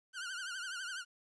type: tone with vibrato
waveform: sawtooth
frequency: 1480 Hz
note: F#6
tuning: in tune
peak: -36 dBFS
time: 0.13-1.05 s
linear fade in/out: 50 ms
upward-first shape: triangle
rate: 12 Hz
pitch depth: 130 cents each way
effects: resampled to 22050 Hz + 12-bit

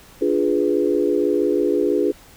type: chord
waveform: sine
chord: D diminished seventh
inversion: none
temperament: equal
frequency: 293.7 / 349.2 / 415.3 / 493.9 Hz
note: D4 / F4 / Ab4 / Cb5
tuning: 0 / 0 / 0 / 0 cents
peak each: -22 / -21 / -20 / -24 dBFS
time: 0.21-2.12 s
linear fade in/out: 10 ms
effects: pink hiss -47 dBFS RMS until 2.36 s

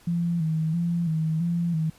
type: tone with vibrato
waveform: sine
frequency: 164.81 Hz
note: E3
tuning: in tune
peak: -22 dBFS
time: 0.07-1.9 s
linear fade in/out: 5 ms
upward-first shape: square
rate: 1.5 Hz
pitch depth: 64 cents each way
effects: pink hiss -55 dBFS RMS until 1.98 s + resampled to 32000 Hz

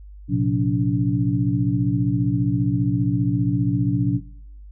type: tone cluster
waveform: sine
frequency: 114.6 / 129.6 / 180 / 287.8 Hz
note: A#2 / C3 / F#3 / D4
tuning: -29 / -16 / -47 / -35 cents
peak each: -23 dBFS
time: 0.28-4.21 s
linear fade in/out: 50 ms
effects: noise-tail reverb RT60 0.8 s tail -20 dB re dry + added 50 Hz sine -38 dBFS peak until 4.71 s

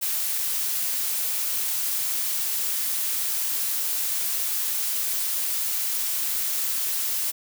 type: noise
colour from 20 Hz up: blue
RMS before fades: -26 dBFS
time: 0.01-7.32 s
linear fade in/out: 20 ms
effects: none

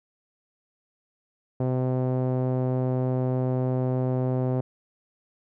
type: tone with low-pass filter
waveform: sawtooth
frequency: 128.1 Hz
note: C3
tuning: 36 cents flat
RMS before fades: -25 dBFS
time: 1.6-4.61 s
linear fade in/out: 5 ms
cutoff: 610 Hz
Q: 1.4
effects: none

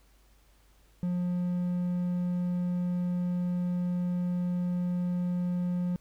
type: tone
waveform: triangle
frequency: 177.8 Hz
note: F3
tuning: 31 cents sharp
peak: -25 dBFS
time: 1.03-5.96 s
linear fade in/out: 0 ms
effects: added 50 Hz sine -60 dBFS peak until 6 s + pink hiss -66 dBFS RMS until 6 s

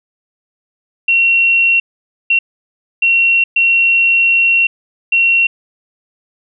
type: tone bursts at uneven times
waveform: sine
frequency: 2732 Hz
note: F7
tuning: 39 cents flat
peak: -8 dBFS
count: 5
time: 1.08-1.8 / 2.3-2.39 / 3.02-3.44 / 3.56-4.67 / 5.12-5.47 s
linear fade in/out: 5 ms
effects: none

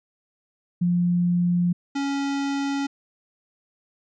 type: tone pair in turn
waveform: sine / square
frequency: 175.6 / 278.7 Hz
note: F3 / C#4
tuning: +10 / +9 cents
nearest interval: minor sixth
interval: 799 cents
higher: second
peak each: -18 / -24 dBFS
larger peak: first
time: 0.81-1.73 / 1.95-2.87 s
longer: neither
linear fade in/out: 10 ms
effects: resampled to 16000 Hz

